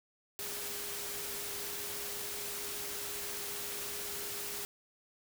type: tone in noise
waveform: sine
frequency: 408.6 Hz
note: G#4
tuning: 28 cents flat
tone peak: -49 dBFS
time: 0.39-4.65 s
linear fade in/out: 0 ms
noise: white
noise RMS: -40 dBFS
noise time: 0.39-4.65 s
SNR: -12 dB
effects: none